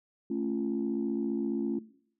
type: chord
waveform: sine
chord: A augmented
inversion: none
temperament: just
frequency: 220 / 275 / 343.8 Hz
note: A3 / C#4 / E#4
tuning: 0 / -14 / -27 cents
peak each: -33 / -32 / -33 dBFS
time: 0.3-1.79 s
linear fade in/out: 5 ms
effects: noise-tail reverb RT60 0.6 s tail -18 dB re dry + tanh soft clip ceiling -21 dBFS